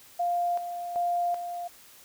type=tone with tremolo; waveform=sine; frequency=700 Hz; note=F5; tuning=4 cents sharp; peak=-24 dBFS; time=0.19-1.68 s; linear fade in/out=10 ms; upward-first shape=square; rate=1.3 Hz; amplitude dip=60%; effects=white hiss -53 dBFS RMS until 2.04 s